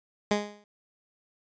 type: tone with exponential decay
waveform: 15% pulse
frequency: 207.1 Hz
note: G#3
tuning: 5 cents flat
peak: -14 dBFS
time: 0.31-0.64 s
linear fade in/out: 2 ms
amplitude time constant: 71 ms
effects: resampled to 16000 Hz